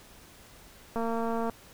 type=click train; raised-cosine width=1 ms; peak=-19 dBFS; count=124; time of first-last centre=0.96-1.497 s; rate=229 Hz; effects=pink hiss -53 dBFS RMS until 1.73 s